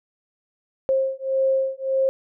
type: beating tone pair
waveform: sine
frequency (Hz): 532 / 533.7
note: C5 / C5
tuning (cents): +29 / +34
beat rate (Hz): 1.7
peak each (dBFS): -22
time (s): 0.89-2.09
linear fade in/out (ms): 0
effects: none